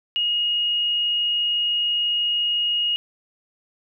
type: tone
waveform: sine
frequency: 2873 Hz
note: F7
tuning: 48 cents sharp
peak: -19 dBFS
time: 0.16-2.96 s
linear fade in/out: 0 ms
effects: none